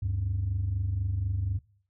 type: tone pair together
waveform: sine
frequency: 73.92 / 98 Hz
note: D2 / G2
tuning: +12 / 0 cents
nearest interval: perfect fourth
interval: 488 cents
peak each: -31 / -26 dBFS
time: 0.02-1.59 s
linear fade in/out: 10 ms
effects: noise-tail reverb RT60 0.5 s tail -22 dB re dry + tanh soft clip ceiling -22 dBFS